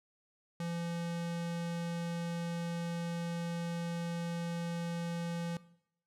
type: tone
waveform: square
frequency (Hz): 170.1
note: F3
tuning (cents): -45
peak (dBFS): -36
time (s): 0.6-5.57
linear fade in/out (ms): 2
effects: noise-tail reverb RT60 0.7 s tail -18 dB re dry + low-pass 10000 Hz 12 dB/octave